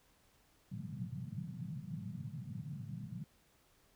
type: band-pass noise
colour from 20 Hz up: white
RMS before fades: -44 dBFS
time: 0.71-3.24 s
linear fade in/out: 2 ms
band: 110 to 190 Hz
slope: 48 dB/octave
effects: pink hiss -70 dBFS RMS until 3.95 s